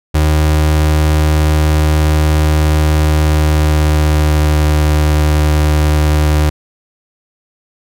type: tone with pitch glide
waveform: 35% pulse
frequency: 76.8 to 75.87 Hz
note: D#2 to D#2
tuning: -22 to -43 cents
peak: -7 dBFS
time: 0.14-6.5 s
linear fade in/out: 10 ms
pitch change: -21 cents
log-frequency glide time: 3.1-4.7 s
effects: none